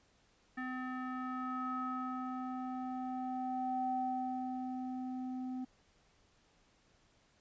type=tone with low-pass filter sweep; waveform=square; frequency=255.6 Hz; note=C4; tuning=40 cents flat; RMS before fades=-39 dBFS; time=0.57-5.65 s; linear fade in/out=10 ms; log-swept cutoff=1700 to 510 Hz; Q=6.6; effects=pink hiss -70 dBFS RMS until 7.4 s + resampled to 16000 Hz